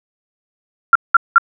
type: tone bursts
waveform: sine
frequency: 1377 Hz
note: F6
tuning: 25 cents flat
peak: -3 dBFS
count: 3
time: 0.93-1.382 s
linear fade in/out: 2 ms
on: 24 ms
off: 190 ms
effects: none